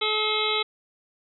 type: harmonic tone with a mistuned harmonic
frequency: 429 Hz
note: A4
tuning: 44 cents flat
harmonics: 1 / 2 / 3 / 5 / 6 / 7 / 8 / 9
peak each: -29 / -34 / -30 / -30 / -34 / -33 / -30 / -28 dBFS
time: 0.01-0.63 s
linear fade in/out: 10 ms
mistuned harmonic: 7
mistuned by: +74 cents
effects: none